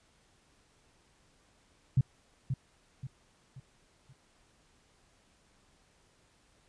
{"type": "tone with echo", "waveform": "sine", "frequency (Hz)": 131.4, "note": "C3", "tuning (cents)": 8, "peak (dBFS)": -20, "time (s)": [1.97, 2.01], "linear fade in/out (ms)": 5, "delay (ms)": 530, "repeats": 4, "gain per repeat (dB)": -8, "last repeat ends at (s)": 4.13, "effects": ["pink hiss -67 dBFS RMS until 6.68 s", "resampled to 22050 Hz"]}